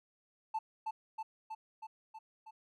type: tone with echo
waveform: triangle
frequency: 880 Hz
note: A5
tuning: in tune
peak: -29 dBFS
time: 0.54-0.59 s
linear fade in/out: 10 ms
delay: 320 ms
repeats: 6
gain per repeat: -3 dB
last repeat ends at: 2.51 s
effects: tanh soft clip ceiling -29 dBFS